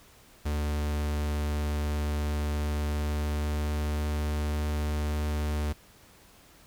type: tone with pitch glide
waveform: 45% pulse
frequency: 74.3 to 74.86 Hz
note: D2 to D2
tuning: +21 to +34 cents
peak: -27 dBFS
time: 0.45-5.73 s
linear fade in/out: 10 ms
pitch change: +13 cents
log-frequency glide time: 2.61-4.15 s
effects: pink hiss -56 dBFS RMS until 6.66 s